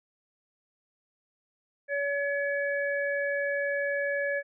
harmonic tone, 567 Hz, C#5, 39 cents sharp, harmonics 1 / 3 / 4, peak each -29 / -30 / -40 dBFS, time 1.88-4.43 s, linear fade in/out 50 ms, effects none

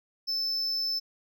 triangle tone, 5270 Hz, E8, 1 cent flat, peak -26 dBFS, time 0.27-1 s, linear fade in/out 20 ms, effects none

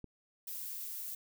click, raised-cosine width 3 ms, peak -33 dBFS, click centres 0.043 s
violet noise, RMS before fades -42 dBFS, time 0.47-1.15 s, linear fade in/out 5 ms
effects none

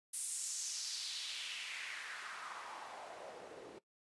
white noise with band-pass filter sweep, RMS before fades -45 dBFS, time 0.13-3.79 s, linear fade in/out 10 ms, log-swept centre 10000 to 370 Hz, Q 2.5, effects noise-tail reverb RT60 0.1 s tail -17 dB re dry + resampled to 24000 Hz

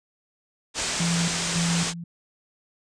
white low-pass noise, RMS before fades -28 dBFS, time 0.74-1.94 s, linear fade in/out 50 ms, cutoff 8600 Hz, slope 48 dB/octave
sine tone with tremolo, 170 Hz, F3, 46 cents flat, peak -22 dBFS, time 1-2.04 s, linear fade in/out 5 ms, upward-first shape square, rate 1.8 Hz, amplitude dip 70%
effects resampled to 22050 Hz

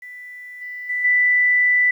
sine tone with level steps, 1983 Hz, B6, 7 cents sharp, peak -34 / -29 / -20 / -13 dBFS, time 0.02-1.91 s, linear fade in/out 5 ms, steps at 0.61 / 0.89 / 1.04 s, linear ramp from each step 10 ms, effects 9-bit

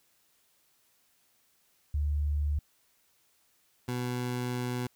sine / 20% pulse tone pair in turn, 73.42 / 123.76 Hz, D2 / B2, 0 / +4 cents, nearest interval major sixth, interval 904 cents, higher second, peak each -26 dBFS, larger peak neither, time 1.94-2.59 / 3.88-4.87 s, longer second, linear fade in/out 5 ms, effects white hiss -69 dBFS RMS until 4.95 s

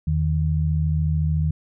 sine tone pair together, 81.3 / 155.26 Hz, E2 / D#3, -23 / -3 cents, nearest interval major seventh, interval 1120 cents, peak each -21 dBFS, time 0.07-1.51 s, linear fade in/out 5 ms, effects none

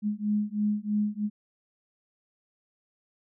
sine beating tone pair, 207.7 / 210.8 Hz, G#3 / G#3, 0 / +26 cents, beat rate 3.1 Hz, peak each -28 / -28 dBFS, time 0.02-1.3 s, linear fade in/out 50 ms, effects none

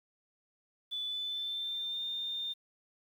sine tone with pitch glide, 3478 to 3619 Hz, A7 to A7, -21 to +48 cents, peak -34 dBFS, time 0.91-2.54 s, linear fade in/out 20 ms, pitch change +69 cents, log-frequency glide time 1.05-2.02 s, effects 10-bit

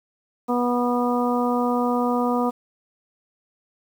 harmonic tone, 244 Hz, B3, 21 cents flat, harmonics 1 / 2 / 3 / 4 / 5, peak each -22 / -25 / -27 / -28 / -29 dBFS, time 0.48-2.51 s, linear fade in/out 20 ms, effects 8-bit

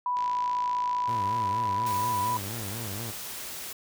sine tone, 987.8 Hz, B5, in tune, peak -25 dBFS, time 0.06-2.37 s, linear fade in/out 2 ms
click train, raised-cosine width 0.2 ms, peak -25 dBFS, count 104, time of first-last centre 0.17-2.036 s, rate 55.2 Hz
sawtooth tone with vibrato, 107 Hz, A2, 48 cents flat, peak -31 dBFS, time 1.07-3.12 s, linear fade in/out 20 ms, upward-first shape sine, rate 4.2 Hz, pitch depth 180 cents each way
white noise, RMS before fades -38 dBFS, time 1.86-3.73 s, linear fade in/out 5 ms
effects none

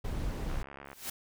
brown noise, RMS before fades -34 dBFS, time 0.04-0.63 s, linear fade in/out 10 ms
click train, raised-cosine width 0.5 ms, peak -30 dBFS, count 31, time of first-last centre 0.5-0.93 s, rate 69.7 Hz
white noise with exponential growth, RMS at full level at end -34 dBFS, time 0.85-1.1 s, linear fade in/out 5 ms, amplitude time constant 53 ms
effects none

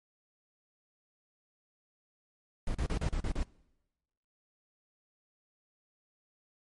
brown noise bursts, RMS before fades -31 dBFS, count 7, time 2.67-3.432 s, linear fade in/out 2 ms, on 78 ms, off 36 ms, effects noise-tail reverb RT60 1.0 s tail -23 dB re dry + MP3 48 kbps

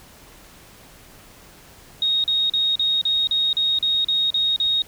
sine tone bursts, 3742 Hz, A#7, 6 cents sharp, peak -17 dBFS, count 11, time 2.02-4.82 s, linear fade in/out 2 ms, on 220 ms, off 38 ms, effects pink hiss -47 dBFS RMS until 4.87 s

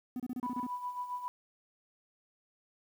triangle tone bursts, 250 Hz, B3, 21 cents sharp, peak -32 dBFS, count 8, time 0.16-0.667 s, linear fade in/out 2 ms, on 38 ms, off 29 ms
sine tone with tremolo, 988 Hz, B5, in tune, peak -33 dBFS, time 0.43-1.28 s, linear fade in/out 0 ms, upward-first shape sine, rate 7.4 Hz, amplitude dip 65%
effects tanh soft clip ceiling -24 dBFS + 10-bit

